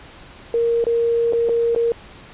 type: tone with dropouts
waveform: sine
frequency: 466.2 Hz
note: A#4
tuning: in tune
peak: -15 dBFS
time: 0.54-1.92 s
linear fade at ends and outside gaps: 1 ms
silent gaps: 0.841-0.867 / 1.325-1.333 / 1.488-1.493 / 1.749-1.761 s
effects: pink hiss -42 dBFS RMS until 2.33 s + resampled to 8000 Hz